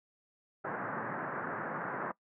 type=band-pass noise; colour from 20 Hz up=white; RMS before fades=-38 dBFS; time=0.64-2.12 s; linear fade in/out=10 ms; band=120 to 1700 Hz; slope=48 dB/octave; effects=noise-tail reverb RT60 0.1 s tail -21 dB re dry